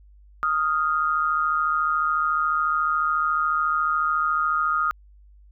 sine tone pair together, 1242.9 / 1396.9 Hz, D#6 / F6, -2 / 0 cents, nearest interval major second, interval 202 cents, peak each -21 / -25 dBFS, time 0.43-4.91 s, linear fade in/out 0 ms, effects added 50 Hz sine -48 dBFS peak until 5.51 s

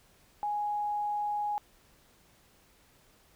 sine tone, 830.6 Hz, G#5, in tune, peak -29 dBFS, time 0.43-1.58 s, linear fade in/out 0 ms, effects pink hiss -63 dBFS RMS until 3.35 s

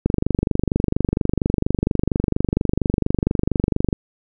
click train, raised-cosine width 3 ms, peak -4 dBFS, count 95, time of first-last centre 0.06-3.928 s, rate 24.3 Hz, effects none

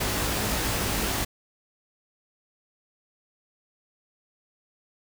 pink noise with comb filter, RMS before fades -27 dBFS, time 0-1.25 s, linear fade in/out 10 ms, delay 19 ms, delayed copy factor +0.7, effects none

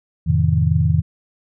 sine chord, F dominant seventh, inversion none, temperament just, 87.31 / 109.13 / 130.96 / 157.15 Hz, F2 / A2 / C3 / Eb3, 0 / -14 / +2 / +18 cents, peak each -18 / -21 / -21 / -17 dBFS, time 0.26-1.02 s, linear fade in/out 20 ms, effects none

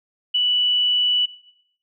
sine tone, 2960 Hz, F#7, in tune, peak -16 dBFS, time 0.34-1.26 s, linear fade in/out 10 ms, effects noise-tail reverb RT60 0.8 s tail -19 dB re dry

